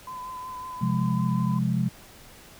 sine tone with vibrato, 1015 Hz, B5, 47 cents sharp, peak -34 dBFS, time 0.07-1.59 s, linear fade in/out 5 ms, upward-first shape triangle, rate 5.4 Hz, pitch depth 27 cents each way
sine chord, F minor, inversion second, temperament equal, 130.81 / 174.61 / 207.7 Hz, C3 / F3 / Ab3, 0 / 0 / 0 cents, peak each -26 / -26 / -27 dBFS, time 0.81-1.89 s, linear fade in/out 10 ms
effects pink hiss -49 dBFS RMS until 2.59 s

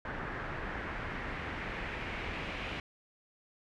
pink noise with low-pass filter sweep, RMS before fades -39 dBFS, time 0.05-2.8 s, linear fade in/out 2 ms, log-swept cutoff 1600 to 2600 Hz, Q 2.2, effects none

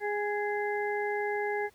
harmonic tone with a mistuned harmonic, 413.4 Hz, G#4, 8 cents flat, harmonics 1 / 2 / 4 / 5, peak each -31 / -34 / -37 / -38 dBFS, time 0-1.7 s, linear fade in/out 50 ms, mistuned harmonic 4, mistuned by +16 cents, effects pink hiss -63 dBFS RMS until 1.74 s + high-pass 60 Hz 12 dB/octave

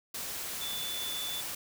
sine tone in noise, 3486 Hz, A7, 17 cents flat, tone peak -36 dBFS, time 0.61-1.41 s, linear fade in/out 5 ms, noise white, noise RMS -38 dBFS, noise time 0.14-1.55 s, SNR -1 dB, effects none

